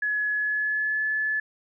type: tone with pitch glide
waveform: sine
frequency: 1695 to 1726.6 Hz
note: G#6 to A6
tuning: +35 to -33 cents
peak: -23 dBFS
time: 0.02-1.4 s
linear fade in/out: 5 ms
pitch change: +32 cents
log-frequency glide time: 0.32-1.05 s
effects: none